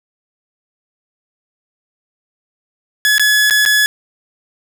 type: tone with dropouts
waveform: sawtooth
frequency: 1700 Hz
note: G#6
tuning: 40 cents sharp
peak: -6 dBFS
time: 3.05-3.86 s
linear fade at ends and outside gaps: 0 ms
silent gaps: 3.181-3.196 / 3.499-3.508 / 3.652-3.66 s
effects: none